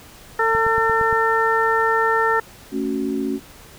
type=harmonic tone; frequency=450 Hz; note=A4; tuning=39 cents sharp; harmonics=1 / 2 / 3 / 4; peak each=-21 / -21 / -21 / -21 dBFS; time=0.39-2.4 s; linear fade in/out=5 ms
type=click train; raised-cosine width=5 ms; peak=-19 dBFS; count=6; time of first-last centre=0.55-1.128 s; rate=8.65 Hz
type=chord; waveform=sine; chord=F# minor; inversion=first; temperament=just; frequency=222 / 277.5 / 370 Hz; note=A3 / C#4 / F#4; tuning=+16 / +2 / 0 cents; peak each=-26 / -23 / -26 dBFS; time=2.71-3.4 s; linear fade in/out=50 ms
effects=pink hiss -44 dBFS RMS until 3.78 s